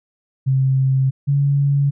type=tone pair in turn; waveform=sine; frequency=133.1 / 141.04 Hz; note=C3 / C#3; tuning=+30 / +30 cents; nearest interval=minor second; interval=100 cents; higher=second; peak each=-13 dBFS; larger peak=neither; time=0.46-1.11 / 1.27-1.91 s; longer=first; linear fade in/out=20 ms; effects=none